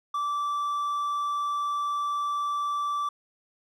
triangle tone, 1164 Hz, D6, 16 cents flat, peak -24 dBFS, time 0.14-3.09 s, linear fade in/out 5 ms, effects none

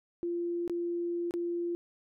sine tone with dropouts, 345.1 Hz, F4, 21 cents flat, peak -30 dBFS, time 0.23-1.75 s, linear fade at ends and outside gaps 0 ms, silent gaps 0.678-0.697 / 1.309-1.339 s, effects none

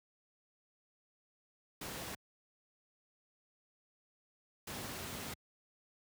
pink noise bursts at uneven times, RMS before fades -43 dBFS, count 2, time 1.81-2.15 / 4.67-5.34 s, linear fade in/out 5 ms, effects high-pass 80 Hz 12 dB/octave

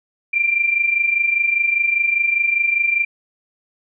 sine tone pair together, 2349 / 2374 Hz, D7 / D7, 0 / +18 cents, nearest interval unison, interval 18 cents, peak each -21 / -16 dBFS, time 0.33-3.05 s, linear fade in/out 10 ms, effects none

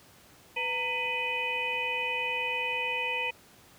harmonic tone with a mistuned harmonic, 499 Hz, B4, 18 cents sharp, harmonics 1 / 2 / 4 / 5 / 6, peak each -38 / -36 / -39 / -30 / -39 dBFS, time 0.56-3.31 s, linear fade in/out 10 ms, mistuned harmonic 2, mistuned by -140 cents, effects pink hiss -56 dBFS RMS until 3.78 s + high-pass 80 Hz 12 dB/octave

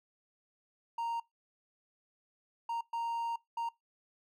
triangle tone bursts at uneven times, 929 Hz, A#5, 6 cents flat, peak -31 dBFS, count 4, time 0.98-1.2 / 2.69-2.81 / 2.93-3.36 / 3.57-3.69 s, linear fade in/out 5 ms, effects noise-tail reverb RT60 0.2 s tail -24 dB re dry

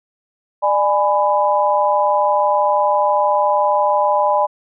sine chord, G# diminished, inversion second, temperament just, 598 / 830.6 / 996.7 Hz, D5 / G#5 / B5, +31 / 0 / +16 cents, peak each -17 dBFS, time 0.62-4.47 s, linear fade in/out 20 ms, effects none

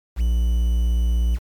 triangle tone with quantisation, 58.27 Hz, A#1, in tune, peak -14 dBFS, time 0.16-1.39 s, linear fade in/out 50 ms, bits 7, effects MP3 96 kbps

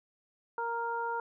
harmonic tone, 466.2 Hz, A#4, in tune, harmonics 1 / 2 / 3, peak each -38 / -33 / -38 dBFS, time 0.58-1.2 s, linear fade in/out 2 ms, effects none

